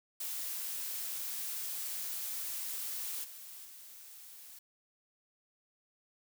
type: noise with level steps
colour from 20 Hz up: blue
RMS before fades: -39 / -49 / -52 dBFS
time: 0.2-4.59 s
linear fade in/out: 5 ms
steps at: 3.23 / 3.64 s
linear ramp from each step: 20 ms
effects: none